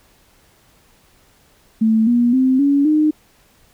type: tone with pitch steps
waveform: sine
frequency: 221.3 / 239.9 / 260.1 / 282.1 / 305.8 Hz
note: A3 / A#3 / C4 / C#4 / D#4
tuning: +10 / +50 / -10 / +30 / -30 cents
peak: -11 dBFS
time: 1.81-3.11 s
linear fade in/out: 10 ms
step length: 260 ms
effects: pink hiss -54 dBFS RMS until 3.73 s